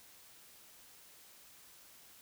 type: silence
effects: white hiss -59 dBFS RMS until 2.21 s